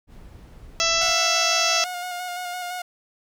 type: noise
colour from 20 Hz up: brown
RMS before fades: -43 dBFS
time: 0.07-1.14 s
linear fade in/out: 50 ms
type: harmonic tone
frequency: 664 Hz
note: E5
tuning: 12 cents sharp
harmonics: 1 / 2 / 3 / 4 / 5 / 6 / 7 / 8 / 9 / 10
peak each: -28 / -27 / -31 / -26 / -28 / -30 / -29 / -26 / -27 / -31 dBFS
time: 0.8-1.84 s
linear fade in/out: 0 ms
type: tone with vibrato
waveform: sawtooth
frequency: 718 Hz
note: F5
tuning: 48 cents sharp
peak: -25 dBFS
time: 1.01-2.82 s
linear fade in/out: 5 ms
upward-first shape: square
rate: 5.9 Hz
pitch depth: 21 cents each way
effects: none